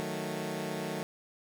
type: chord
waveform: 15% pulse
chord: D# diminished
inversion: none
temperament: equal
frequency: 155.56 / 185 / 220 Hz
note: D#3 / F#3 / A3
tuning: 0 / 0 / 0 cents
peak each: -32 dBFS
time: 0-1.03 s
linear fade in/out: 0 ms
effects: none